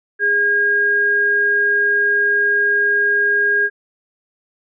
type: tone pair together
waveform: sine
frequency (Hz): 411 / 1627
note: G#4 / G#6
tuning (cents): -18 / -36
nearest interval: 2 octaves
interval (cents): 2382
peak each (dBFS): -23 / -13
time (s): 0.19-3.7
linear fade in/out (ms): 50
effects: none